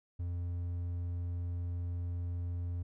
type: tone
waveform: triangle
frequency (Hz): 87.31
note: F2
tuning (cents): 0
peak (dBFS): -32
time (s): 0.19-2.83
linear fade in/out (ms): 10
effects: none